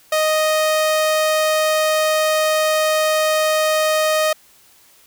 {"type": "tone", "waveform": "sawtooth", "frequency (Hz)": 622.3, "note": "D#5", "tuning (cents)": 0, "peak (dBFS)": -11, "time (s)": [0.12, 4.33], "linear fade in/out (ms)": 5, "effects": ["white hiss -51 dBFS RMS until 5.06 s"]}